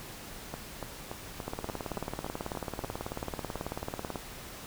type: two click trains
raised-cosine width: 1 ms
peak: -22 / -20 dBFS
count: 9 / 50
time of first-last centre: 0.54-2.839 / 1.48-4.158 s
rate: 3.48 / 18.3 Hz
effects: pink hiss -45 dBFS RMS until 4.66 s